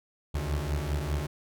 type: beating tone pair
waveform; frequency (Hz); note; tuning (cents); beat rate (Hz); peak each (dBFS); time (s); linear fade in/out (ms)
30% pulse; 71.2 / 76.2; C#2 / D#2; +47 / -36; 5; -28 / -29; 0.34-1.27; 10
effects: none